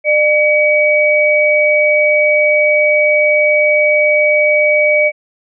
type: tone pair together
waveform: sine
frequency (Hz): 601.2 / 2270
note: D5 / C#7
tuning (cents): +40 / +41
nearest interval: octave + major seventh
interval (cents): 2301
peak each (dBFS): -11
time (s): 0.04-5.12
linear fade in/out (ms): 50
effects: none